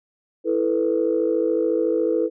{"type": "chord", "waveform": "sine", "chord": "E suspended fourth", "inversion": "none", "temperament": "equal", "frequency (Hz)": [329.6, 440, 493.9], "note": ["E4", "A4", "B4"], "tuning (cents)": [0, 0, 0], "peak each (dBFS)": -22, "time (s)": [0.44, 2.3], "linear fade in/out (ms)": 50, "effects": ["tanh soft clip ceiling -9 dBFS"]}